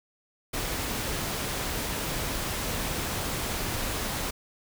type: noise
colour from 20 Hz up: pink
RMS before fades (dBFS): -31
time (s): 0.53-4.31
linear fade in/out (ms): 10
effects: none